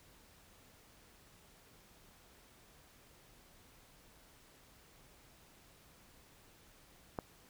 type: click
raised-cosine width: 1 ms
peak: -23 dBFS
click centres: 7.188 s
effects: pink hiss -63 dBFS RMS until 7.49 s